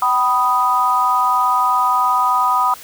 sine chord, G augmented, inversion none, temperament equal with one note detuned, 763.9 / 987.8 / 1244.5 Hz, G5 / B5 / D#6, -45 / 0 / 0 cents, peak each -21 / -16 / -16 dBFS, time 0.02-2.74 s, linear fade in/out 2 ms, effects white hiss -38 dBFS RMS until 2.83 s

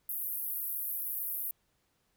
pink band-pass noise, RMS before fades -36 dBFS, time 0.09-1.51 s, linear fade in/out 2 ms, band 12000 to 16000 Hz, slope 48 dB/octave, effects pink hiss -75 dBFS RMS until 2.16 s

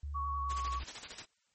sine tone with pitch glide, 72 to 63.78 Hz, D2 to C2, -34 to -44 cents, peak -37 dBFS, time 0.03-0.84 s, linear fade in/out 5 ms, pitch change -210 cents, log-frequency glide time 0.33-0.72 s
sine tone with vibrato, 1120 Hz, C#6, 18 cents sharp, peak -34 dBFS, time 0.14-0.8 s, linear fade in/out 20 ms, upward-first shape square, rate 10 Hz, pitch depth 15 cents each way
white noise with tremolo, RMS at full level -42 dBFS, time 0.49-1.26 s, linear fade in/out 20 ms, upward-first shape square, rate 13 Hz, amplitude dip 60%
effects white hiss -75 dBFS RMS until 1.54 s + MP3 32 kbps

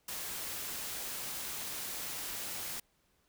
white noise, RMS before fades -40 dBFS, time 0.08-2.8 s, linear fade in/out 5 ms, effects pink hiss -73 dBFS RMS until 3.28 s

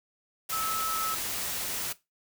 sine tone in noise, 1302 Hz, E6, 22 cents flat, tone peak -30 dBFS, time 0.52-1.15 s, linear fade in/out 10 ms, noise white, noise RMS -33 dBFS, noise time 0.49-1.93 s, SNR 0 dB, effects noise-tail reverb RT60 0.2 s tail -17 dB re dry

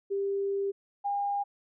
sine tone pair in turn, 396.2 / 807.6 Hz, G4 / G#5, +18 / -49 cents, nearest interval octave, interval 1233 cents, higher second, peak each -27 dBFS, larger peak neither, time 0.1-0.72 / 1.04-1.44 s, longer first, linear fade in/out 20 ms, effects none

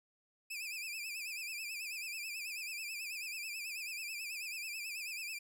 sawtooth tone with vibrato, 2489 Hz, D#7, in tune, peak -37 dBFS, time 0.5-5.39 s, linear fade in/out 10 ms, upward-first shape sine, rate 9.2 Hz, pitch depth 110 cents each way, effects none

